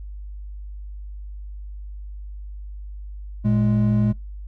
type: tone pair together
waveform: triangle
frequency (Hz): 115.3 / 209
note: A#2 / G#3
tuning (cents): -19 / +11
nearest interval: minor seventh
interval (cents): 1030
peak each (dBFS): -17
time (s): 3.44-4.13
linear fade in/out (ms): 20
effects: noise-tail reverb RT60 0.2 s tail -24 dB re dry + added 50 Hz sine -32 dBFS peak until 4.47 s